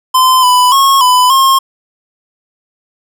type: tone with pitch steps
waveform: square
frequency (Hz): 1029 / 996 / 1091 / 1001 / 1073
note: C6 / B5 / C#6 / B5 / C6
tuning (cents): -29 / +14 / -28 / +23 / +43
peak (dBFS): -6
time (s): 0.14-1.59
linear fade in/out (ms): 10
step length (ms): 290
effects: none